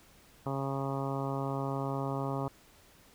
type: harmonic tone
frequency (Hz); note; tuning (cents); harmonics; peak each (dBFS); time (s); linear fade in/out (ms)
136.7; C#3; -24; 1 / 2 / 3 / 4 / 5 / 6 / 7 / 8 / 9; -35 / -38 / -40 / -41 / -42 / -43 / -43 / -44 / -45; 0.46-2.48; 2
effects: pink hiss -60 dBFS RMS until 3.14 s